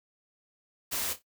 white noise with echo, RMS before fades -32 dBFS, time 0.91-1.14 s, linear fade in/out 20 ms, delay 29 ms, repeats 3, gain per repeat -12 dB, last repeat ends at 1.227 s, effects noise-tail reverb RT60 0.1 s tail -20 dB re dry

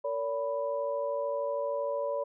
sine tone cluster, 458 / 571 / 989 Hz, A#4 / D5 / B5, -31 / -49 / +2 cents, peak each -37 / -30 / -38 dBFS, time 0.04-2.24 s, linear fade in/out 10 ms, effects none

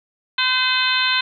harmonic tone, 512 Hz, C5, 38 cents flat, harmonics 2 / 3 / 4 / 5 / 6 / 7 / 8, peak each -25 / -22 / -27 / -23 / -25 / -23 / -24 dBFS, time 0.38-1.21 s, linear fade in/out 5 ms, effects none

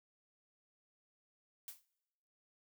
blue noise with exponential decay, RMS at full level -44 dBFS, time 1.68-1.85 s, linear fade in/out 1 ms, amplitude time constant 36 ms, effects noise-tail reverb RT60 1.0 s tail -24 dB re dry

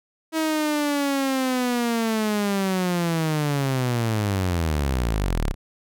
sawtooth linear sweep, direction down, 322 to 30.87 Hz, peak -17 dBFS, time 0.32-5.55 s, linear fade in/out 50 ms, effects none

